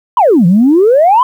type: exponential two-way sweep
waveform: sine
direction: down then up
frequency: 1055 to 164.4 to 1055 Hz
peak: -3 dBFS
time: 0.17-1.23 s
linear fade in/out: 2 ms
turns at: 0.46 s
effects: tanh soft clip ceiling 0 dBFS + 7-bit